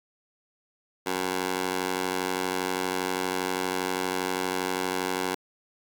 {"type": "tone with high-pass filter", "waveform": "15% pulse", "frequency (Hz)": 92.5, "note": "F#2", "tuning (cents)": 0, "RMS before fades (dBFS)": -29, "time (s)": [1.06, 5.35], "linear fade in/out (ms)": 5, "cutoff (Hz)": 450, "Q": 0.92, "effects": ["Opus 48 kbps"]}